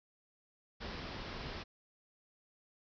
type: low-pass noise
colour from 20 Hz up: pink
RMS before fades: -44 dBFS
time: 0.8-1.64 s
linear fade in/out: 20 ms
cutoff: 5400 Hz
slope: 96 dB/octave
effects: none